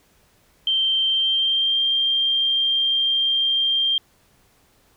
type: tone with pitch glide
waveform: sine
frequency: 3136 to 3183 Hz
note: G7 to G7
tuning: 0 to +26 cents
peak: -17 dBFS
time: 0.67-3.98 s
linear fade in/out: 2 ms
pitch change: +26 cents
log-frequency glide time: 1.08-1.81 s
effects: pink hiss -59 dBFS RMS until 4.96 s